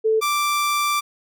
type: tone pair in turn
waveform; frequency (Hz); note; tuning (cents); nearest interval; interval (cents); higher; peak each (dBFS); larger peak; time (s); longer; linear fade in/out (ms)
sine / sawtooth; 440 / 1174.7; A4 / D6; 0 / 0; octave + perfect fourth; 1700; second; -15; neither; 0.04-0.21 / 0.21-1.01; second; 20
effects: none